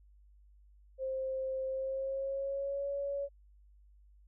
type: tone with pitch glide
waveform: sine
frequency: 527 to 561.6 Hz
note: C5 to C#5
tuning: +12 to +22 cents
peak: -33 dBFS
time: 0.98-3.29 s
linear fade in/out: 50 ms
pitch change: +110 cents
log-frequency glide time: 1.67-2.88 s
effects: added 50 Hz sine -58 dBFS peak until 4.27 s